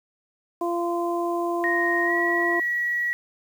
harmonic tone, 344.2 Hz, F4, 25 cents flat, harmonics 1 / 2 / 3, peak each -25 / -28 / -30 dBFS, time 0.61-2.6 s, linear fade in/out 5 ms
sine tone with pitch glide, 1864.7 to 1923.8 Hz, A#6 to B6, 0 to -46 cents, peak -22 dBFS, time 1.64-3.13 s, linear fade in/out 0 ms, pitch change +54 cents, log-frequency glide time 2.05-2.13 s
effects 8-bit

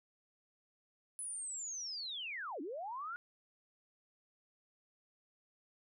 sine linear two-way sweep, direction down then up, 10170 to 261.6 to 1457 Hz, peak -40 dBFS, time 1.19-3.16 s, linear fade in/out 0 ms, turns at 2.61 s, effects none

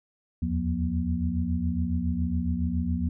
sine tone cluster, 77.6 / 84.8 / 177.3 / 239.5 Hz, D#2 / E2 / F3 / A#3, -4 / +50 / +26 / +47 cents, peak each -30 dBFS, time 0.42-3.09 s, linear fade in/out 5 ms, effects none

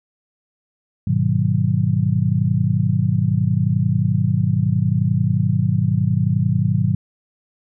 sine chord, G# minor seventh, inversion none, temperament just, 103.83 / 124.59 / 155.74 / 186.89 Hz, G#2 / B2 / D#3 / F#3, 0 / +16 / +2 / +18 cents, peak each -20 / -20 / -20 / -22 dBFS, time 1.07-6.95 s, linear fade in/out 5 ms, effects none

